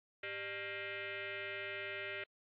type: tone with frequency modulation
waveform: sine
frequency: 103.7 Hz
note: G#2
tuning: 2 cents flat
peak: -40 dBFS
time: 0.23-2.24 s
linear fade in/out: 5 ms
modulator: 498 Hz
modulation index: 5.3
effects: AAC 48 kbps